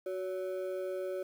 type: ring-modulated tone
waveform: triangle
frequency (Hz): 467.2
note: A#4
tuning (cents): +4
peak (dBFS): -29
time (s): 0.06-1.23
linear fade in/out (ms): 5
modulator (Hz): 96.4
effects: 10-bit